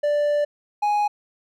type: tone pair in turn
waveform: triangle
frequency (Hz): 587.3 / 830.6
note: D5 / G#5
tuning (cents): 0 / 0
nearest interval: tritone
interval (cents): 600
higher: second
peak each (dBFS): -16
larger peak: neither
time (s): 0.03-0.45 / 0.82-1.08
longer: first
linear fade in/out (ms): 10
effects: none